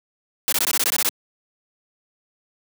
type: noise bursts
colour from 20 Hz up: white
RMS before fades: -20 dBFS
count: 10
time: 0.48-1.09 s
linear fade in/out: 0 ms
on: 43 ms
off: 20 ms
effects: high-pass 200 Hz 12 dB/octave